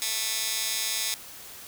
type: tone with high-pass filter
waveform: 15% pulse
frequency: 220 Hz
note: A3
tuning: in tune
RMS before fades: -29 dBFS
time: 0.02-1.14 s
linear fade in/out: 0 ms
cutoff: 4200 Hz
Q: 0.75
effects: white hiss -44 dBFS RMS until 1.67 s